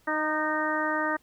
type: harmonic tone with a mistuned harmonic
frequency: 308.9 Hz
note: D#4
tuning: 12 cents flat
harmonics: 1 / 2 / 3 / 4 / 5 / 6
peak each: -32 / -32 / -32 / -32 / -32 / -32 dBFS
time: 0.07-1.17 s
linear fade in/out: 10 ms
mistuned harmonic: 4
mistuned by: -16 cents
effects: pink hiss -64 dBFS RMS until 1.22 s

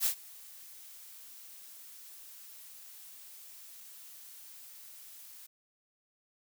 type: noise with ADSR envelope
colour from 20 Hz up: blue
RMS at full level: -27 dBFS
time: 0-5.47 s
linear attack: 52 ms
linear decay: 94 ms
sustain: -24 dB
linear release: 13 ms
effects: none

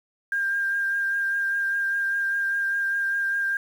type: tone with vibrato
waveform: sine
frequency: 1599 Hz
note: G6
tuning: 34 cents sharp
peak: -22 dBFS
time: 0.32-3.57 s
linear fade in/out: 2 ms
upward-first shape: triangle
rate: 5 Hz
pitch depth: 18 cents each way
effects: 8-bit

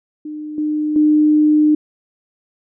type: tone with level steps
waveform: sine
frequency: 303.1 Hz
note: D#4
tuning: 45 cents flat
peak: -25 / -16 / -9 dBFS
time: 0.25-1.75 s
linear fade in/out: 5 ms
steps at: 0.58 / 0.96 s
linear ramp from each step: 2 ms
effects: none

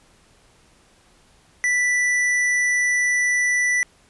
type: tone with tanh clipping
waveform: sine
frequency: 1974 Hz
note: B6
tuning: 1 cent flat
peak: -19 dBFS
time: 1.64-3.83 s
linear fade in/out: 0 ms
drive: 14 dB
effects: pink hiss -56 dBFS RMS until 4.09 s + resampled to 24000 Hz

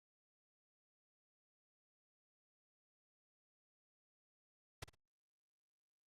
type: noise with echo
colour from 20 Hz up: pink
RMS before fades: -45 dBFS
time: 4.82-4.84 s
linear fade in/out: 5 ms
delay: 55 ms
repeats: 2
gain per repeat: -13 dB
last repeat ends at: 4.95 s
effects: low-pass 9000 Hz 12 dB/octave + Opus 48 kbps

